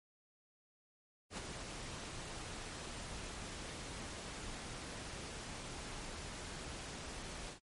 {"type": "noise with ADSR envelope", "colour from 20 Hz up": "pink", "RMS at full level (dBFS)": -41, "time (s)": [1.3, 7.6], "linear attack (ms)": 82, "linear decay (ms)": 5, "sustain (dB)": -5, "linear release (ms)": 110, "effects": ["low-pass 10000 Hz 12 dB/octave", "MP3 48 kbps"]}